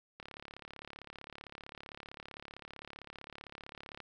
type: click train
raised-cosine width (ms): 0.3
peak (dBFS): -30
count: 136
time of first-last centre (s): 0.2-4.003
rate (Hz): 35.5
effects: none